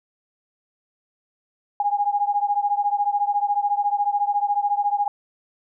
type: beating tone pair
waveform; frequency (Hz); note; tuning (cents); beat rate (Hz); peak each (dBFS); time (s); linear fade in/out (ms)
sine; 814 / 828; G#5 / G#5; -35 / -5; 14; -21 / -23; 1.8-5.08; 2
effects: none